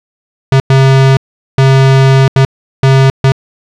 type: tone bursts at uneven times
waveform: square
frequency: 134.1 Hz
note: C3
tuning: 43 cents sharp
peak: -4 dBFS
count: 6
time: 0.52-0.6 / 0.7-1.17 / 1.58-2.28 / 2.36-2.45 / 2.83-3.1 / 3.24-3.32 s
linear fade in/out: 2 ms
effects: low-pass 5000 Hz 12 dB/octave + 7-bit